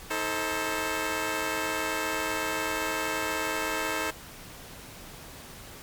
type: chord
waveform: 10% pulse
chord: A diminished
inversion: second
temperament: just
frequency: 316.8 / 440 / 528 Hz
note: Eb4 / A4 / C5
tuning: +31 / 0 / +16 cents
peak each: -24 / -24 / -26 dBFS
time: 0.1-4.11 s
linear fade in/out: 10 ms
effects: pink hiss -45 dBFS RMS until 5.82 s + MP3 96 kbps